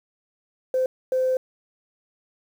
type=tone bursts at uneven times; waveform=sine; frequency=516 Hz; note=C5; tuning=24 cents flat; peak=-18 dBFS; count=2; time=0.74-0.86 / 1.12-1.37 s; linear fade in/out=2 ms; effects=tanh soft clip ceiling -14 dBFS + 8-bit